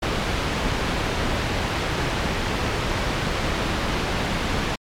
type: low-pass noise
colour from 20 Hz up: pink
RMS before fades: -24 dBFS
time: 0.02-4.76 s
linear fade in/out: 10 ms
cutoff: 3800 Hz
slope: 12 dB/octave
effects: MP3 96 kbps